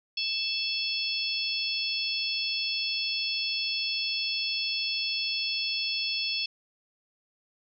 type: harmonic tone with a mistuned harmonic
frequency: 880 Hz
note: A5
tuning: in tune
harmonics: 3 / 4 / 5 / 6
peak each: -33 / -33 / -33 / -33 dBFS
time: 0.17-6.46 s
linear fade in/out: 5 ms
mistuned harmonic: 4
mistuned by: -77 cents
effects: none